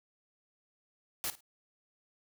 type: noise with echo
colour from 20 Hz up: white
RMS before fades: -35 dBFS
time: 1.24-1.3 s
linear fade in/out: 0 ms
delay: 53 ms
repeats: 2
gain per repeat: -15 dB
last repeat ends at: 1.406 s
effects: none